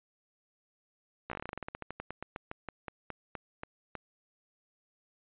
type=slowing click train; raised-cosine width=0.5 ms; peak=-23 dBFS; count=27; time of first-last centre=1.3-3.953 s; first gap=15 ms; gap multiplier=1.13; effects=resampled to 8000 Hz